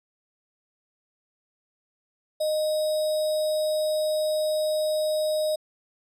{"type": "tone with sample-and-hold", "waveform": "sine", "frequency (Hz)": 617, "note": "D#5", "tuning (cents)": -15, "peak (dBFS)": -22, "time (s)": [2.4, 5.56], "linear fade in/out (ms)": 10, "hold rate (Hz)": 4410, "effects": ["resampled to 32000 Hz"]}